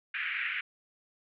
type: band-pass noise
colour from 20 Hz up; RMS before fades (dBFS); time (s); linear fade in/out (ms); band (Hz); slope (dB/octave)
white; -34; 0.14-0.61; 5; 1500 to 2600; 48
effects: none